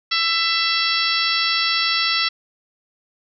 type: harmonic tone with a mistuned harmonic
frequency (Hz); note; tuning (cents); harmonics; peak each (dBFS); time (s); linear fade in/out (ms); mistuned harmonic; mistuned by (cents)
666; E5; +18; 2 / 3 / 4 / 5 / 6 / 7 / 8; -25 / -25 / -25 / -25 / -25 / -25 / -25; 0.11-2.29; 10; 7; -38
effects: none